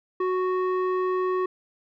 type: tone with low-pass filter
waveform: square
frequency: 369.5 Hz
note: F#4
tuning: 2 cents flat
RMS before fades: -25 dBFS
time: 0.2-1.46 s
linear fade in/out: 5 ms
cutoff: 1300 Hz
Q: 1.6
effects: none